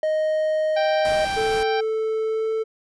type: tone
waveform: triangle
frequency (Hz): 622.3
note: D#5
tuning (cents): 0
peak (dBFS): -17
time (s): 0.03-1.25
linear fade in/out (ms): 2
type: harmonic tone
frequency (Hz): 784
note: G5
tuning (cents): 0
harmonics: 1 / 2 / 3 / 4 / 5 / 6 / 7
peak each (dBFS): -24 / -30 / -34 / -36 / -38 / -40 / -41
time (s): 0.76-1.81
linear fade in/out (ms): 10
type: noise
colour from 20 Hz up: pink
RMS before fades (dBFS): -34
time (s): 1.05-1.63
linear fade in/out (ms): 0
type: tone with pitch glide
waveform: triangle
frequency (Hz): 440 to 442.5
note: A4 to A4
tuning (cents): 0 to +10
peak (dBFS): -19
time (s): 1.36-2.64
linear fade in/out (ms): 20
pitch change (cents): +10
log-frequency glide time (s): 2.24-2.53
effects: resampled to 24000 Hz